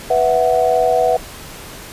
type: chord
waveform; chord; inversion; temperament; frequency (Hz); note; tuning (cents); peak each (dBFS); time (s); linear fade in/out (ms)
sine; B suspended fourth; none; just; 493.9 / 658.5 / 740.8; B4 / E5 / F#5; 0 / -2 / +2; -16; 0.1-1.17; 5
effects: pink hiss -34 dBFS RMS until 1.92 s + resampled to 32000 Hz